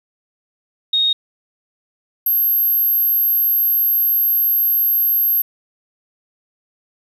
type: tone pair in turn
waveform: sine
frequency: 3729 / 12543 Hz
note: A#7 / G9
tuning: 0 / 0 cents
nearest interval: octave + major sixth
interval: 2100 cents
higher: second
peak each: -13 dBFS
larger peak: neither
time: 0.93-1.13 / 2.26-5.42 s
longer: second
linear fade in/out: 5 ms
effects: 8-bit